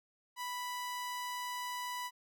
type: tone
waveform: sawtooth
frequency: 987.8 Hz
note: B5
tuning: in tune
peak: -34 dBFS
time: 0.36-2.11 s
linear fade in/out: 50 ms
effects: none